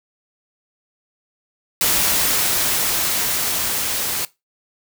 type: noise with level ramp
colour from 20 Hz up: white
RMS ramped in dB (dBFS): -17 to -23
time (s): 1.81-4.25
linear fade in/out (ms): 2
effects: noise-tail reverb RT60 0.2 s tail -19 dB re dry